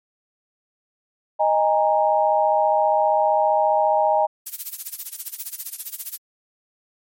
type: chord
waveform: sine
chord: D# suspended fourth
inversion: none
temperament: equal with one note detuned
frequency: 622.3 / 817.3 / 932.3 Hz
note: D#5 / G#5 / A#5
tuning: 0 / -28 / 0 cents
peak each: -19 / -19 / -22 dBFS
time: 1.39-4.27 s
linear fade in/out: 20 ms
type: noise with tremolo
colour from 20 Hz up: violet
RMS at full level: -26 dBFS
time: 4.46-6.18 s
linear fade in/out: 10 ms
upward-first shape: sine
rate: 15 Hz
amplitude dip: 90%
effects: MP3 64 kbps